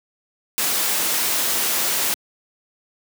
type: noise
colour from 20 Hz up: white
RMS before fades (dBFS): -21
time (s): 0.58-2.14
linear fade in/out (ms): 0
effects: high-pass 200 Hz 12 dB/octave